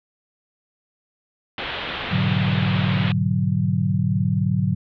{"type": "low-pass noise", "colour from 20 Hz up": "white", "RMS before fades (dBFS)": -29, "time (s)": [1.58, 3.12], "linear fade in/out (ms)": 2, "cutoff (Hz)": 3600, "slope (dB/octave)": 48}
{"type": "chord", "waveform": "sine", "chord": "G# half-diminished seventh", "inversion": "none", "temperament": "equal with one note detuned", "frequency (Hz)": [104.49, 123.47, 146.83, 185], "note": ["G#2", "B2", "D3", "F#3"], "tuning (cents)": [11, 0, 0, 0], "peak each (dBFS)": [-23, -26, -23, -22], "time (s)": [2.11, 4.75], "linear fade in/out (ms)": 10}
{"effects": []}